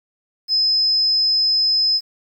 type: tone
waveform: sine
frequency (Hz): 5100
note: D#8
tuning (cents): +42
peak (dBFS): -14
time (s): 0.48-2.01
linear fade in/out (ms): 50
effects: 8-bit